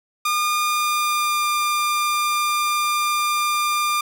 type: tone with pitch glide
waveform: sawtooth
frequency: 1212 to 1198.1 Hz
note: D#6 to D6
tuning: -46 to +34 cents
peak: -15 dBFS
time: 0.25-4.01 s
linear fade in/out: 5 ms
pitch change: -20 cents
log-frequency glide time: 0.63-1.47 s
effects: none